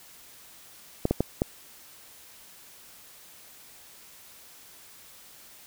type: clicks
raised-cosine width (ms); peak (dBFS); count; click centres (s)
2; -9; 4; 1.054 / 1.11 / 1.206 / 1.419
effects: white hiss -51 dBFS RMS until 5.66 s